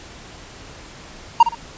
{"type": "tone with echo", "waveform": "triangle", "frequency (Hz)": 932, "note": "A#5", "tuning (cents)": -1, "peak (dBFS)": -3, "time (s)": [1.4, 1.43], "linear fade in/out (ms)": 5, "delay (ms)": 60, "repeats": 2, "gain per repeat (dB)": -11, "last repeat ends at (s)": 1.55, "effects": ["pink hiss -40 dBFS RMS until 1.77 s", "resampled to 16000 Hz"]}